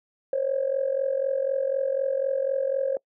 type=tone with amplitude modulation; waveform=sine; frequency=540 Hz; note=C#5; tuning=45 cents flat; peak=-18 dBFS; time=0.33-2.97 s; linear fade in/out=2 ms; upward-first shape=sine; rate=44 Hz; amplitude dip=80%; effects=noise-tail reverb RT60 0.1 s tail -26 dB re dry + tanh soft clip ceiling -15 dBFS